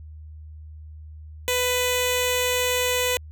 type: tone with notch filter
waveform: 10% pulse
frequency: 498.1 Hz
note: B4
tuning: 15 cents sharp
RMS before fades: -23 dBFS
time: 1.48-3.17 s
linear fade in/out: 0 ms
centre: 1300 Hz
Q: 0.82
effects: added 77 Hz sine -38 dBFS peak until 3.31 s